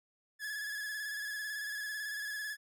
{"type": "tone with vibrato", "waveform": "45% pulse", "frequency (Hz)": 1700, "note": "G#6", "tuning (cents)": 40, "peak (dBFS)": -37, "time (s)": [0.39, 2.57], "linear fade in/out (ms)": 50, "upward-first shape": "square", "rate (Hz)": 18, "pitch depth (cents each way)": 35, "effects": []}